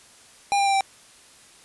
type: tone with pitch steps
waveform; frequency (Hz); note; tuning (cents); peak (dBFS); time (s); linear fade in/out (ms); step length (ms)
square; 804 / 796.1 / 788.4 / 780.7; G5 / G5 / G5 / G5; +44 / +27 / +10 / -7; -19; 0.52-0.808; 0; 72
effects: white hiss -51 dBFS RMS until 1.64 s + resampled to 24000 Hz